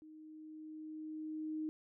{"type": "tone with level ramp", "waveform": "sine", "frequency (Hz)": 311.1, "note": "D#4", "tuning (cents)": 0, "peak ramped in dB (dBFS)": [-53, -36], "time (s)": [0.02, 1.69], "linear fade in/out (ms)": 0, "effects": []}